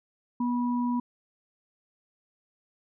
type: tone pair together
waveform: sine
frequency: 243.6 / 975.4 Hz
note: B3 / B5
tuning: -24 / -22 cents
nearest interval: 2 octaves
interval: 2402 cents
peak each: -25 / -33 dBFS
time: 0.4-1 s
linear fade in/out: 5 ms
effects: none